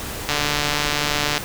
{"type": "click train", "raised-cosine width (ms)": 0.2, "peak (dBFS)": -3, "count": 161, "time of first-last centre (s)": [0.29, 1.378], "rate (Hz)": 147, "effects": ["pink hiss -30 dBFS RMS until 1.44 s"]}